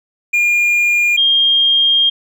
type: tone pair in turn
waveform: triangle / sine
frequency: 2416 / 3219 Hz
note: D7 / G7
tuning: +48 / +45 cents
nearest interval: perfect fourth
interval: 497 cents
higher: second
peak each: -9 dBFS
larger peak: neither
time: 0.33-1.17 / 1.17-2.1 s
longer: second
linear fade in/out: 10 ms
effects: none